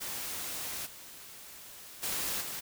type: noise with level steps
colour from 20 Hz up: white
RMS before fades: -38 / -49 / -34 / -39 dBFS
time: 0-2.61 s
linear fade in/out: 20 ms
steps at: 0.85 / 2.02 / 2.4 s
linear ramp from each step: 20 ms
effects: none